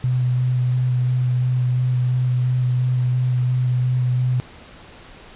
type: tone with vibrato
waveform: sine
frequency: 125.5 Hz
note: B2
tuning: 28 cents sharp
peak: -16 dBFS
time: 0.04-4.4 s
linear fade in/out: 0 ms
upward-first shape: square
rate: 2.9 Hz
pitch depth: 10 cents each way
effects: pink hiss -43 dBFS RMS until 5.35 s + resampled to 8000 Hz